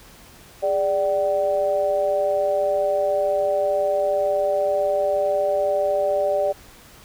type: tone with amplitude modulation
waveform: sine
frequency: 587 Hz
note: D5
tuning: 1 cent flat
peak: -14 dBFS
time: 0.62-6.53 s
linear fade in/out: 20 ms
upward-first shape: sine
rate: 178 Hz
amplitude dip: 85%
effects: pink hiss -47 dBFS RMS until 7.04 s